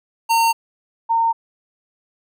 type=tone pair in turn; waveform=square / sine; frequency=915 / 915 Hz; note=A#5 / A#5; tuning=-32 / -32 cents; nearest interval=unison; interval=0 cents; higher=neither; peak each=-14 dBFS; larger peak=neither; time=0.29-0.53 / 1.09-1.33 s; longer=neither; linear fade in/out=20 ms; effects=none